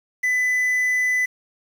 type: tone with quantisation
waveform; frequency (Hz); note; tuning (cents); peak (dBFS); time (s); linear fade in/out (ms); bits
triangle; 2000; B6; +21; -16; 0.23-1.26; 10; 7
effects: none